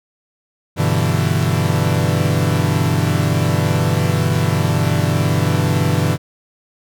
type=chord; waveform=40% pulse; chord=E minor seventh; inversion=first; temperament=equal; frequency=98 / 123.47 / 146.83 / 164.81 Hz; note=G2 / B2 / D3 / E3; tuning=0 / 0 / 0 / 0 cents; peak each=-19 dBFS; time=0.76-6.18 s; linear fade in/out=50 ms; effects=none